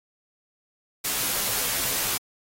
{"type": "noise with comb filter", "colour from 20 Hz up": "white", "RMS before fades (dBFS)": -26, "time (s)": [1.04, 2.18], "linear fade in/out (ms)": 10, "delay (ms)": 13, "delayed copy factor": -0.8, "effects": ["AAC 48 kbps"]}